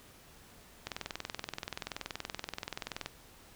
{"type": "click train", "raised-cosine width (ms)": 0.2, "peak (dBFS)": -19, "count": 47, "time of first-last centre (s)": [0.87, 3.06], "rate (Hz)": 21, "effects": ["pink hiss -57 dBFS RMS until 3.55 s"]}